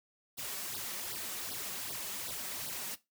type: noise with flanger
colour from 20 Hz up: white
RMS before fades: -40 dBFS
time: 0.37-2.96 s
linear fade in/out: 20 ms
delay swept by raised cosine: 0.21 to 5.41 ms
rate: 2.6 Hz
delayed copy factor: +0.9
effects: noise-tail reverb RT60 0.2 s tail -17 dB re dry + high-pass 60 Hz 12 dB/octave